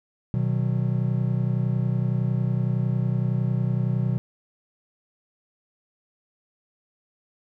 triangle chord, B major, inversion none, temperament just, 123.47 / 154.34 / 185.21 Hz, B2 / D#3 / F#3, 0 / -14 / +2 cents, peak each -21 / -26 / -26 dBFS, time 0.34-4.18 s, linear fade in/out 0 ms, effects none

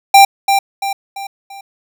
square tone with echo, 790 Hz, G5, 13 cents sharp, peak -3 dBFS, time 0.14-0.25 s, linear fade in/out 5 ms, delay 340 ms, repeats 4, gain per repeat -7 dB, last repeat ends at 1.61 s, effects none

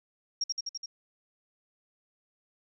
sine tone with echo, 5588 Hz, F8, in tune, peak -26 dBFS, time 0.41-0.44 s, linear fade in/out 5 ms, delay 84 ms, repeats 5, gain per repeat -2 dB, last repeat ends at 0.86 s, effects none

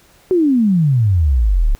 sine exponential sweep, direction down, 381.9 to 32.7 Hz, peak -10 dBFS, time 0.31-1.75 s, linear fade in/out 0 ms, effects pink hiss -50 dBFS RMS until 1.79 s

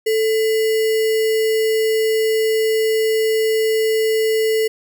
sine tone with sample-and-hold, 440 Hz, A4, in tune, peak -14 dBFS, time 0.06-4.68 s, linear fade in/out 10 ms, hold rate 2450 Hz, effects none

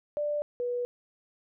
sine tone pair in turn, 590 / 487.5 Hz, D5 / B4, +8 / -23 cents, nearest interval minor third, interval 331 cents, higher first, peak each -27 / -28 dBFS, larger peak first, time 0.17-0.42 / 0.6-0.85 s, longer neither, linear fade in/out 0 ms, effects none

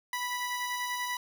25% pulse tone pair together, 985.1 / 1960 Hz, B5 / B6, -5 / -14 cents, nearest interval octave, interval 1191 cents, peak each -29 / -34 dBFS, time 0.13-1.17 s, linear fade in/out 2 ms, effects none

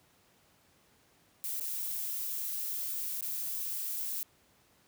violet noise with dropouts, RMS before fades -36 dBFS, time 1.44-4.23 s, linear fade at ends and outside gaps 0 ms, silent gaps 1.598-1.609 / 3.209-3.225 s, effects pink hiss -66 dBFS RMS until 4.87 s + high-pass 80 Hz 12 dB/octave

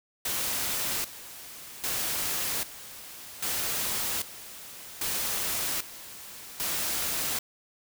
white noise with tremolo, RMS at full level -30 dBFS, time 0.25-7.39 s, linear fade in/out 5 ms, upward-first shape square, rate 0.63 Hz, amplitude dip 80%, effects none

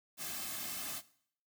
white noise with comb filter, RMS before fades -41 dBFS, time 0.17-1.02 s, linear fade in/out 50 ms, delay 2.1 ms, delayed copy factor -0.7, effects noise-tail reverb RT60 0.6 s tail -18 dB re dry

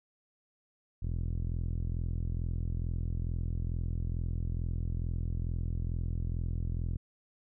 5% pulse tone with low-pass filter, 42.28 Hz, E1, 45 cents sharp, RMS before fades -33 dBFS, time 1.02-6.97 s, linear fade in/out 10 ms, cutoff 89 Hz, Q 0.97, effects none

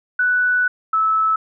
sine tone pair in turn, 1484 / 1304.6 Hz, F#6 / E6, +5 / -18 cents, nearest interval major second, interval 223 cents, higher first, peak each -14 dBFS, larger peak neither, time 0.19-0.68 / 0.93-1.36 s, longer first, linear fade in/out 5 ms, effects none

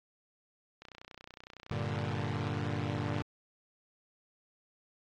click train, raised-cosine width 0.2 ms, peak -29 dBFS, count 52, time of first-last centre 0.82-2.476 s, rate 30.8 Hz
sawtooth chord, G minor, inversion none, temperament equal, 98 / 116.54 / 146.83 Hz, G2 / Bb2 / D3, 0 / 0 / 0 cents, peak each -33 dBFS, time 1.71-3.22 s, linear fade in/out 0 ms
effects low-pass 4000 Hz 12 dB/octave + AAC 32 kbps

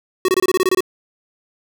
square tone bursts, 372.5 Hz, F#4, 12 cents sharp, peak -13 dBFS, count 10, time 0.25-0.806 s, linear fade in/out 2 ms, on 34 ms, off 24 ms, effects none

